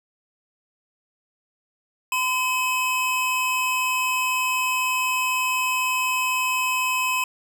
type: tone pair together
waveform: square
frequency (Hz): 1018 / 2560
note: C6 / D#7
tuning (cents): -48 / +49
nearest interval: octave + major third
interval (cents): 1597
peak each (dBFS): -25 / -24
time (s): 2.12-7.24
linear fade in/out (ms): 2
effects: none